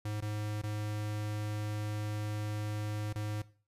square tone with dropouts, 105.6 Hz, G#2, 29 cents sharp, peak -35 dBFS, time 0.05-3.42 s, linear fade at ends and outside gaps 5 ms, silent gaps 0.206-0.222 / 0.617-0.635 / 3.129-3.156 s, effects noise-tail reverb RT60 0.4 s tail -17 dB re dry + resampled to 32000 Hz

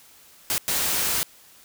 white noise bursts at uneven times, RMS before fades -24 dBFS, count 2, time 0.5-0.58 / 0.68-1.23 s, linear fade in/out 0 ms, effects white hiss -52 dBFS RMS until 1.64 s

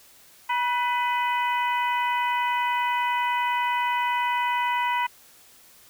harmonic tone with a mistuned harmonic, 500 Hz, B4, 21 cents sharp, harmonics 2 / 3 / 4 / 5 / 6, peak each -23 / -34 / -30 / -34 / -37 dBFS, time 0.49-5.07 s, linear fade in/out 10 ms, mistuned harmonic 2, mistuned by -53 cents, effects white hiss -53 dBFS RMS until 5.89 s

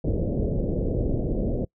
pink low-pass noise, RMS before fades -25 dBFS, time 0.04-1.65 s, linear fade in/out 5 ms, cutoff 580 Hz, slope 48 dB/octave, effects noise-tail reverb RT60 0.1 s tail -25 dB re dry

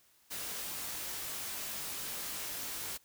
white noise with comb filter, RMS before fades -40 dBFS, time 0.3-2.98 s, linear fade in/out 20 ms, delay 20 ms, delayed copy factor +0.5, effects white hiss -67 dBFS RMS until 3.04 s

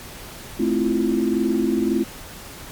sine chord, F major seventh, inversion first, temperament just, 218.3 / 261.9 / 327.4 / 349.2 Hz, A3 / C4 / E4 / F4, -13 / +2 / -12 / 0 cents, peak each -23 dBFS, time 0.59-2.04 s, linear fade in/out 10 ms, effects pink hiss -38 dBFS RMS until 2.71 s + MP3 96 kbps

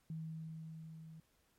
sine tone with level ramp, 160 Hz, D#3, 49 cents sharp, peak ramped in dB -40 to -51 dBFS, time 0.1-1.2 s, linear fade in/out 2 ms, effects pink hiss -75 dBFS RMS until 1.58 s + MP3 64 kbps

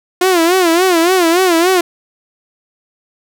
sawtooth tone with vibrato, 351.6 Hz, F4, 12 cents sharp, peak -5 dBFS, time 0.21-1.81 s, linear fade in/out 5 ms, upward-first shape sine, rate 3.5 Hz, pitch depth 130 cents each way, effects none

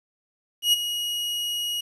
40% pulse tone with ADSR envelope, 2895 Hz, F#7, 38 cents flat, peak -14 dBFS, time 0.62-1.81 s, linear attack 110 ms, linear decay 19 ms, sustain -11 dB, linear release 9 ms, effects resampled to 32000 Hz + 9-bit

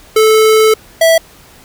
square tone pair in turn, 436.5 / 655.5 Hz, A4 / E5, -14 / -10 cents, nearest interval perfect fifth, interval 704 cents, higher second, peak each -6 dBFS, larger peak neither, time 0.16-0.74 / 1.01-1.18 s, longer first, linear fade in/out 5 ms, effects pink hiss -41 dBFS RMS until 1.64 s

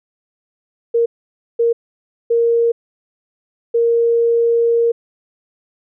sine tone bursts at uneven times, 466.2 Hz, A#4, in tune, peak -11 dBFS, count 4, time 0.94-1.06 / 1.59-1.73 / 2.3-2.72 / 3.74-4.92 s, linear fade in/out 10 ms, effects none

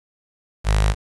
sawtooth tone with notch filter, 51.91 Hz, G#1, in tune, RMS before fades -17 dBFS, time 0.64-0.95 s, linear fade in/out 50 ms, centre 280 Hz, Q 0.59, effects resampled to 24000 Hz + 7-bit

